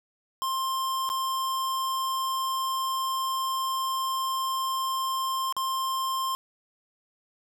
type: tone with dropouts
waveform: square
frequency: 1055 Hz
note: C6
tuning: 14 cents sharp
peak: -27 dBFS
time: 0.42-6.35 s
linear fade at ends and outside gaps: 0 ms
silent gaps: 1.091-1.1 / 5.525-5.566 s
effects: none